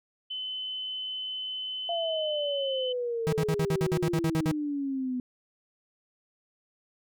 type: tone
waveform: sine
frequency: 3035 Hz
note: F#7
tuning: 43 cents sharp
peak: -32 dBFS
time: 0.3-2.93 s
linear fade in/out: 10 ms
type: exponential sweep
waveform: sine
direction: down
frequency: 690 to 247.6 Hz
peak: -28 dBFS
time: 1.89-5.2 s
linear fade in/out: 2 ms
type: tone bursts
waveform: 45% pulse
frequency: 160 Hz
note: D#3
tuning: 49 cents sharp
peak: -25 dBFS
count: 12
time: 3.27-4.514 s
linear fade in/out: 0 ms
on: 56 ms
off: 52 ms
effects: none